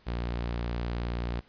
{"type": "tone", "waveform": "sawtooth", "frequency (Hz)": 59, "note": "A#1", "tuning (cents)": 22, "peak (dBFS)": -26, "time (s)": [0.06, 1.41], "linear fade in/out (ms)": 20, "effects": ["pink hiss -61 dBFS RMS until 1.48 s", "resampled to 11025 Hz"]}